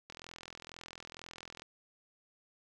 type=click train; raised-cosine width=0.2 ms; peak=-29 dBFS; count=65; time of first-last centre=0.1-1.62 s; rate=42.1 Hz; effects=none